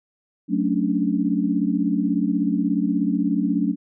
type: chord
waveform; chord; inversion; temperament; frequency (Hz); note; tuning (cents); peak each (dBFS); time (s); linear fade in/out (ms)
sine; D major seventh; first; equal; 185 / 220 / 277.2 / 293.7; F#3 / A3 / C#4 / D4; 0 / 0 / 0 / 0; -24; 0.48-3.76; 50
effects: none